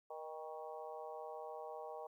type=harmonic tone with a mistuned harmonic; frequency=158.3 Hz; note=D#3; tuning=30 cents sharp; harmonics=3 / 4 / 5 / 6 / 7; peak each=-50 / -50 / -50 / -55 / -56 dBFS; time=0.1-2.07 s; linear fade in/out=5 ms; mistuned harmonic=4; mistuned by=-40 cents; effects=13-bit